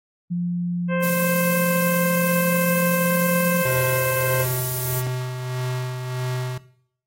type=tone with pitch glide; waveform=sine; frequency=175.1 to 176.62 Hz; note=F3 to F3; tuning=+5 to +20 cents; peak=-21 dBFS; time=0.3-3.63 s; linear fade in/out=20 ms; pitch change=+15 cents; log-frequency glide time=3.06-3.46 s
type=harmonic tone; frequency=523.3 Hz; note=C5; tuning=in tune; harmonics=1 / 2 / 3 / 4 / 5 / 6; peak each=-24 / -31 / -30 / -35 / -34 / -46 dBFS; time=0.88-4.46 s; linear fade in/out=50 ms
type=noise; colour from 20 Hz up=violet; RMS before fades=-26 dBFS; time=1.02-5.02 s; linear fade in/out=20 ms
type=tone with tremolo; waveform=square; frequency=126.9 Hz; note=B2; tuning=47 cents sharp; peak=-24 dBFS; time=3.65-6.58 s; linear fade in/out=5 ms; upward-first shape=sine; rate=1.6 Hz; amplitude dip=45%
effects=noise-tail reverb RT60 0.7 s tail -18 dB re dry + AAC 48 kbps